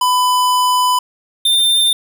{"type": "tone pair in turn", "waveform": "square", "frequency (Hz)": [1000, 3597], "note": ["B5", "A7"], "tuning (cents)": [21, 37], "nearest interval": "octave + minor seventh", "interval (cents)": 2216, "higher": "second", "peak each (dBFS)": [-12, -11], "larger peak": "second", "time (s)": [[0.01, 0.99], [1.45, 1.93]], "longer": "first", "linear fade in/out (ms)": 5, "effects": []}